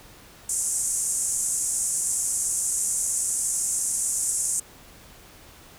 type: band-pass noise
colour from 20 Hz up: pink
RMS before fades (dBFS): -26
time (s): 0.49-4.6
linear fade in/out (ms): 5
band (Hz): 6800 to 10000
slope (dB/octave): 48
effects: pink hiss -49 dBFS RMS until 5.78 s